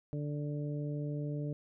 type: harmonic tone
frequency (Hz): 146.83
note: D3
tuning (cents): 0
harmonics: 1 / 2 / 3 / 4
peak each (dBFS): -35 / -41 / -45 / -47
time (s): 0.13-1.53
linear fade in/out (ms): 0
effects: none